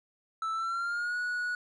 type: tone with pitch glide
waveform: triangle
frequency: 1318.5 to 1463 Hz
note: E6 to F#6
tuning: 0 to -20 cents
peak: -28 dBFS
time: 0.42-1.55 s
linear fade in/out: 2 ms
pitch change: +180 cents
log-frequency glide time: 0.53-1.17 s
effects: resampled to 24000 Hz

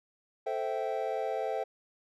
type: chord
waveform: triangle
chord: A minor seventh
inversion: none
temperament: equal with one note detuned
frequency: 440 / 523.3 / 659.3 / 775.9 Hz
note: A4 / C5 / E5 / G5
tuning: 0 / 0 / 0 / -18 cents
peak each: -34 dBFS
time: 0.46-1.64 s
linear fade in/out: 10 ms
effects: none

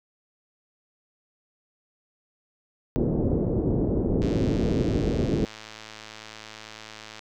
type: low-pass noise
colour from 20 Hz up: white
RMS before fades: -24 dBFS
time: 2.96-5.45 s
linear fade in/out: 0 ms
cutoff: 410 Hz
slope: 24 dB/octave
type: click train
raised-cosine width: 0.2 ms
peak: -23 dBFS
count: 325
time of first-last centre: 4.22-7.192 s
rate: 109 Hz
effects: none

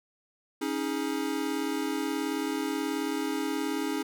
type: chord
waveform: square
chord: C# suspended second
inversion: none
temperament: equal with one note detuned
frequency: 277.2 / 315.8 / 415.3 Hz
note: C#4 / D#4 / G#4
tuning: 0 / +26 / 0 cents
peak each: -33 / -33 / -36 dBFS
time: 0.61-4.03 s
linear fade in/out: 10 ms
effects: none

